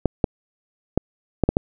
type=clicks; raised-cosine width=2 ms; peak=-3 dBFS; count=6; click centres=0.057 / 0.242 / 0.976 / 1.437 / 1.49 / 1.569 s; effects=none